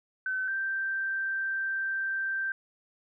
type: tone pair in turn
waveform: sine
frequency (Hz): 1525 / 1567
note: G6 / G6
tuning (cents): -48 / -1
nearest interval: unison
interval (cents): 47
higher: second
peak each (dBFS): -28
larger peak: neither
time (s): 0.26-0.48 / 0.48-2.52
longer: second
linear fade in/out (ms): 2
effects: none